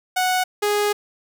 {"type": "tone pair in turn", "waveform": "sawtooth", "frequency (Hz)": [738, 414.2], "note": ["F#5", "G#4"], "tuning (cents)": [-5, -5], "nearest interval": "minor seventh", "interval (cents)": 1000, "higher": "first", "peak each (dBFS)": -14, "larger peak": "neither", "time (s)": [[0.16, 0.44], [0.62, 0.93]], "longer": "second", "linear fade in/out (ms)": 10, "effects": []}